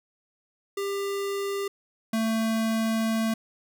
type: tone pair in turn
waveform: square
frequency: 397.9 / 223.3 Hz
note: G4 / A3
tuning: +26 / +26 cents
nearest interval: minor seventh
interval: 1000 cents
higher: first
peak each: -28 / -24 dBFS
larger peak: second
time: 0.77-1.68 / 2.13-3.34 s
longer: second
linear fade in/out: 5 ms
effects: none